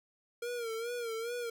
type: tone with vibrato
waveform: square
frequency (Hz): 466.2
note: A#4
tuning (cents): 0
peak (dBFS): -36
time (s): 0.42-1.5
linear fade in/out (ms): 5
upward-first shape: sine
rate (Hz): 2.4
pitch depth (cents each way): 77
effects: none